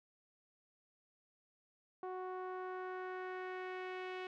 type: tone with low-pass filter sweep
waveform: sawtooth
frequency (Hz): 369.6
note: F#4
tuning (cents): -2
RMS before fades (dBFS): -44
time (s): 2.03-4.27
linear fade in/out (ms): 2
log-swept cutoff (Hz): 980 to 2700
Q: 1.8
effects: none